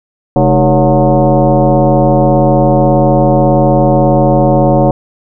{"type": "tone with frequency modulation", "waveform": "sine", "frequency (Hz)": 212.1, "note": "G#3", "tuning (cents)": 37, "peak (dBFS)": -5, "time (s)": [0.36, 4.91], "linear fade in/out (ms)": 2, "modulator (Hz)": 173, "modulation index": 3.3, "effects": []}